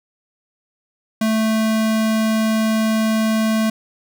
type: tone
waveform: square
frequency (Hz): 220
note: A3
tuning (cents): 0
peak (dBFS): -16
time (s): 1.21-3.7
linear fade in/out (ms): 5
effects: none